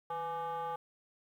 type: tone with frequency modulation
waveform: sine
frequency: 840 Hz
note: G#5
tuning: 19 cents sharp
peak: -33 dBFS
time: 0.1-0.76 s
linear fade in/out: 5 ms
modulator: 342 Hz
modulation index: 0.96
effects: tanh soft clip ceiling -33 dBFS + 11-bit